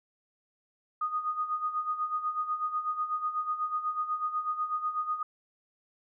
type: tone with tremolo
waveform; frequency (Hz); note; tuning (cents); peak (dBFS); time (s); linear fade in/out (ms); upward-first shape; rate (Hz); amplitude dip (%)
sine; 1238; D#6; -9; -26; 1.01-5.23; 5; sine; 8.1; 70
effects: none